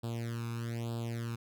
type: tone with flanger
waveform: sawtooth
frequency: 116.54 Hz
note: A#2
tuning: in tune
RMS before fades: -37 dBFS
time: 0.03-1.36 s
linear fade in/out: 10 ms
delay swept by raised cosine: 0.24 to 0.8 ms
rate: 1.1 Hz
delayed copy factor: +0.95
effects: none